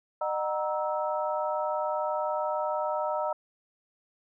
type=tone cluster; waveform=sine; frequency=610 / 750 / 941 / 1307 Hz; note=D#5 / F#5 / A#5 / E6; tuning=-34 / +23 / +16 / -15 cents; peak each=-30 / -35 / -32 / -35 dBFS; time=0.21-3.33 s; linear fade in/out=5 ms; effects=none